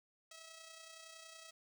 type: tone with amplitude modulation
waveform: 5% pulse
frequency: 648 Hz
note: E5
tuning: 30 cents flat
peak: -40 dBFS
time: 0.31-1.51 s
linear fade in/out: 5 ms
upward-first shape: sine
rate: 30.7 Hz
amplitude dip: 45%
effects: 13-bit